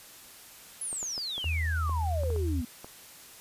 sine exponential sweep, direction down, 10890 to 230.3 Hz, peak -32 dBFS, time 0.81-2.65 s, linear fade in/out 5 ms
clicks, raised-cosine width 1 ms, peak -28 dBFS, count 10, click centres 0.929 / 1.029 / 1.179 / 1.38 / 1.443 / 1.895 / 2.235 / 2.303 / 2.362 / 2.845 s
sine tone, 80.2 Hz, E2, 47 cents flat, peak -27 dBFS, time 1.44-2.62 s, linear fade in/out 20 ms
effects white hiss -50 dBFS RMS until 3.4 s + resampled to 32000 Hz

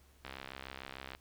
click train, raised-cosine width 0.3 ms, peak -27 dBFS, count 61, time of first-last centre 0.25-1.15 s, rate 66.7 Hz, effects added 69 Hz sine -62 dBFS peak until 1.2 s + pink hiss -67 dBFS RMS until 1.2 s

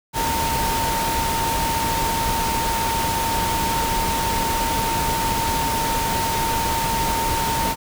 sine tone in noise, 912 Hz, A#5, 38 cents flat, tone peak -22 dBFS, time 0.13-7.76 s, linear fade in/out 50 ms, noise pink, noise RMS -24 dBFS, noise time 0.13-7.76 s, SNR -1 dB, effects none

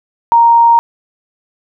sine tone, 932.3 Hz, A#5, in tune, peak -4 dBFS, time 0.32-0.79 s, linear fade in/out 0 ms, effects none

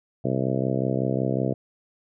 harmonic tone, 65.41 Hz, C2, in tune, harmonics 2 / 3 / 4 / 5 / 6 / 7 / 8 / 9 / 10, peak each -27 / -29 / -30 / -31 / -32 / -32 / -33 / -34 / -34 dBFS, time 0.24-1.54 s, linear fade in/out 10 ms, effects none

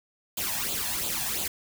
white noise with flanger, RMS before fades -30 dBFS, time 0.37-1.48 s, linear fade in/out 5 ms, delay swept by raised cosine 0.26 to 1.2 ms, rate 2.9 Hz, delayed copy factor +0.7, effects none

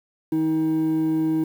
triangle tone pair together, 158.5 / 317 Hz, D#3 / D#4, +32 / +32 cents, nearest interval octave, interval 1200 cents, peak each -26 / -16 dBFS, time 0.32-1.44 s, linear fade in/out 5 ms, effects tanh soft clip ceiling -15 dBFS + 8-bit

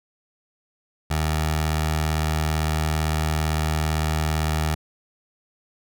15% pulse tone with notch filter, 77.78 Hz, D#2, in tune, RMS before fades -23 dBFS, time 1.1-4.75 s, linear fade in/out 10 ms, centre 270 Hz, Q 0.94, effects none

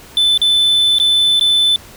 triangle tone with dropouts, 3516 Hz, A7, 2 cents flat, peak -8 dBFS, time 0.17-1.76 s, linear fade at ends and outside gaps 1 ms, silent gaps 0.376-0.416 / 0.985-0.999 / 1.396-1.41 s, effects pink hiss -39 dBFS RMS until 1.96 s

